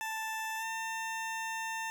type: tone with pitch glide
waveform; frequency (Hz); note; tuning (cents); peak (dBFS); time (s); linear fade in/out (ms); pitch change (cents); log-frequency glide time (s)
20% pulse; 882 to 900; A5 to A5; +4 to +39; -30; 0.01-1.9; 0; +35; 0.57-0.64
effects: none